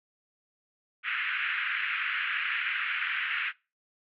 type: band-pass noise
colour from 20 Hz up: pink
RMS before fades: -31 dBFS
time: 1.03-3.53 s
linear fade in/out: 50 ms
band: 1400 to 2800 Hz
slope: 48 dB/octave
effects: noise-tail reverb RT60 0.3 s tail -24 dB re dry + AAC 64 kbps